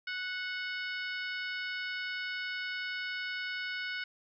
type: harmonic tone with a mistuned harmonic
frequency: 740 Hz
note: F#5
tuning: in tune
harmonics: 2 / 3 / 4 / 5 / 6 / 7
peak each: -37 / -40 / -44 / -48 / -48 / -49 dBFS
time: 0.07-4.04 s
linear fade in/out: 5 ms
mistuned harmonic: 3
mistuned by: -23 cents
effects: none